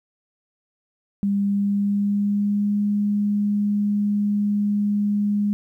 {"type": "tone with pitch glide", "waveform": "sine", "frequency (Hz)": [200.2, 205.6], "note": ["G3", "G#3"], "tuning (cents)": [37, -17], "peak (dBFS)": -18, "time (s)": [1.23, 5.53], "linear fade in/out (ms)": 0, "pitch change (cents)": 46, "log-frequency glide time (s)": [1.38, 2.81], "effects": ["10-bit"]}